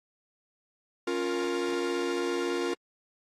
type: chord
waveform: 45% pulse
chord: Bb minor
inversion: first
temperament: equal with one note detuned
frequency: 277.2 / 351.9 / 466.2 Hz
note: Db4 / F4 / Bb4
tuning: 0 / +13 / 0 cents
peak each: -35 / -30 / -33 dBFS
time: 1.07-2.74 s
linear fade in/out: 5 ms
effects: low-pass 7000 Hz 12 dB/octave + AAC 48 kbps